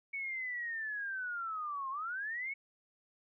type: linear two-way sweep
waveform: sine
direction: down then up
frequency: 2235 to 1046.5 to 2235 Hz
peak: -36 dBFS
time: 0.13-2.54 s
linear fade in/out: 10 ms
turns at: 1.9 s
effects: none